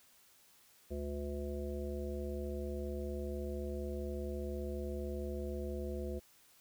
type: harmonic tone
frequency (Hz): 72.1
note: D2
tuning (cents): -31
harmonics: 1 / 3 / 5 / 7 / 9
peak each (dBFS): -40 / -45 / -43 / -45 / -50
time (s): 0.9-6.2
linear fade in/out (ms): 20
effects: white hiss -65 dBFS RMS until 6.6 s